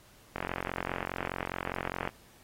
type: click train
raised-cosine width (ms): 0.5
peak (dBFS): -17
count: 78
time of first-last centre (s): 0.36-2.075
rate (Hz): 44.9
effects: pink hiss -59 dBFS RMS until 2.43 s + AAC 48 kbps